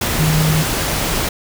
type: tone in noise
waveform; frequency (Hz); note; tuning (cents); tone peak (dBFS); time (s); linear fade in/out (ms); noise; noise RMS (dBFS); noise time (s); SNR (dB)
sine; 155.8; D#3; +3; -13; 0.19-0.63; 5; pink; -19; 0.01-1.29; +3
effects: none